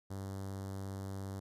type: tone with notch filter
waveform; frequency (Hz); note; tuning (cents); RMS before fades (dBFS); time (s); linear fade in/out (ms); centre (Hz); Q
sawtooth; 97.2; G2; -14; -42; 0.1-1.4; 10; 2500; 0.69
effects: resampled to 32000 Hz